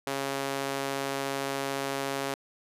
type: tone with high-pass filter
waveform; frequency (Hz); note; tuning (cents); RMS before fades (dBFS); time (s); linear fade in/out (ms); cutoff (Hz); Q
sawtooth; 137.4; C#3; -15; -32; 0.07-2.34; 0; 410; 0.84
effects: resampled to 32000 Hz